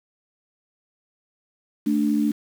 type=tone pair together; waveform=sine; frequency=219.8 / 293.7 Hz; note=A3 / D4; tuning=-2 / 0 cents; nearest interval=perfect fourth; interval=502 cents; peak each=-21 dBFS; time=1.86-2.32 s; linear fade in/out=10 ms; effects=7-bit